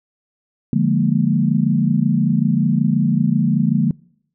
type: chord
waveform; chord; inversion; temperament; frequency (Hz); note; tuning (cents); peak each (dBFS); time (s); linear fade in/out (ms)
sine; Bb dominant seventh; first; equal; 146.83 / 174.61 / 207.7 / 233.1; D3 / F3 / Ab3 / Bb3; 0 / 0 / 0 / 0; -19; 0.73-3.91; 2
effects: noise-tail reverb RT60 0.7 s tail -26 dB re dry